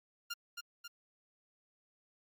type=tone with echo; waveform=15% pulse; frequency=1400 Hz; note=F6; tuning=4 cents sharp; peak=-31 dBFS; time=0.3-0.34 s; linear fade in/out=10 ms; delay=270 ms; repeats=2; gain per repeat=-4 dB; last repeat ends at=0.88 s; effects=Opus 48 kbps